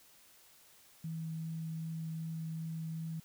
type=tone with vibrato; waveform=sine; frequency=161.7 Hz; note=E3; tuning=33 cents flat; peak=-37 dBFS; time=1.04-3.2 s; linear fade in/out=5 ms; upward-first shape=triangle; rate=2.6 Hz; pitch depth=8 cents each way; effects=white hiss -62 dBFS RMS until 3.24 s